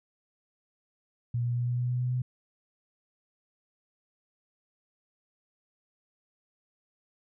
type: tone with pitch steps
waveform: sine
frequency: 119.8 / 120.63 / 121.47 / 122.32 / 123.17 / 124.02 / 124.89 / 125.76 Hz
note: A#2 / B2 / B2 / B2 / B2 / B2 / B2 / B2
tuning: +48 / -40 / -28 / -16 / -4 / +8 / +20 / +32 cents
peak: -26 dBFS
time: 1.34-2.22 s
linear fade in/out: 5 ms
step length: 110 ms
effects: none